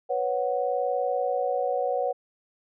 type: chord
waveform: sine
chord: B suspended second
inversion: none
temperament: equal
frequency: 493.9 / 554.4 / 740 Hz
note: B4 / C#5 / F#5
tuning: 0 / 0 / 0 cents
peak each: -28 dBFS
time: 0.09-2.13 s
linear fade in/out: 20 ms
effects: none